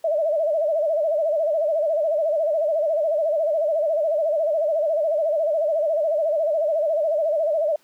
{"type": "tone with vibrato", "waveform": "sine", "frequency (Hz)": 622.3, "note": "D#5", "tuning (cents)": 0, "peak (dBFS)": -18, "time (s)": [0.04, 7.76], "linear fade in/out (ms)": 5, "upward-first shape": "sine", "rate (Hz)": 14, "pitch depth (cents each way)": 120, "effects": ["pink hiss -59 dBFS RMS until 7.83 s", "high-pass 300 Hz 12 dB/octave"]}